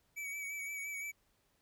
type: tone with vibrato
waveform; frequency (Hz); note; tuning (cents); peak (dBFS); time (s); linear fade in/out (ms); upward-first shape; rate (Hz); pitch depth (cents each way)
square; 2277; C#7; +46; -40; 0.16-1.12; 20; sine; 5.8; 33
effects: pink hiss -75 dBFS RMS until 1.61 s